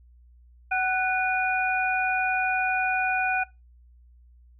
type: tone cluster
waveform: sine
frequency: 752 / 1485 / 2448 Hz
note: F#5 / F#6 / D#7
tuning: +28 / +6 / -29 cents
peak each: -26 dBFS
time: 0.71-3.44 s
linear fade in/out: 10 ms
effects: noise-tail reverb RT60 0.2 s tail -20 dB re dry + added 60 Hz sine -51 dBFS peak until 4.59 s